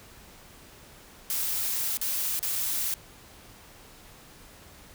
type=noise with dropouts; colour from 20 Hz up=blue; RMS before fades=-29 dBFS; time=1.3-2.94 s; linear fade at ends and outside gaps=0 ms; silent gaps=1.971-2.014 / 2.392-2.428 / 2.555-2.559 s; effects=pink hiss -51 dBFS RMS until 4.94 s